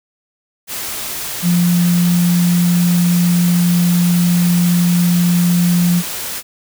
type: tone in noise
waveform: sine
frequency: 175 Hz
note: F3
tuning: 4 cents sharp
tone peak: -10 dBFS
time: 1.42-6.03 s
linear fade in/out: 50 ms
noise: white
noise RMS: -24 dBFS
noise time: 0.67-6.43 s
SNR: +11 dB
effects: none